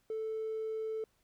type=tone; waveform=triangle; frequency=440 Hz; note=A4; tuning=in tune; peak=-31 dBFS; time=0.1-1.04 s; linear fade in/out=2 ms; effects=tanh soft clip ceiling -31 dBFS + pink hiss -74 dBFS RMS until 1.23 s